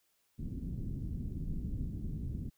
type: low-pass noise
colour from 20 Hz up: pink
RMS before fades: -38 dBFS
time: 0.38-2.5 s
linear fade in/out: 20 ms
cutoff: 250 Hz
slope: 24 dB/octave
effects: white hiss -75 dBFS RMS until 2.57 s